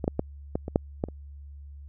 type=clicks; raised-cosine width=2 ms; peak=-15 / -10 / -11 / -13 / -20 / -6 / -12 / -26 dBFS; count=8; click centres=0.042 / 0.079 / 0.194 / 0.555 / 0.681 / 0.759 / 1.039 / 1.086 s; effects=added 71 Hz sine -41 dBFS peak until 1.88 s